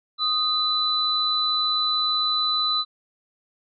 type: tone pair together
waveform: sine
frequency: 1244.5 / 3991 Hz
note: D#6 / B7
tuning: 0 / +17 cents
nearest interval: octave + minor sixth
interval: 2017 cents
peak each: -26 / -21 dBFS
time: 0.18-2.85 s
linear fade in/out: 50 ms
effects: none